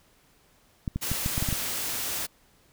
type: clicks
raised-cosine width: 5 ms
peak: -16 dBFS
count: 8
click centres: 0.878 / 0.96 / 1.116 / 1.261 / 1.379 / 1.425 / 1.488 / 1.527 s
type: noise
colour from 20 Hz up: white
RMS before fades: -31 dBFS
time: 1.01-2.27 s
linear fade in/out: 20 ms
effects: pink hiss -62 dBFS RMS until 2.72 s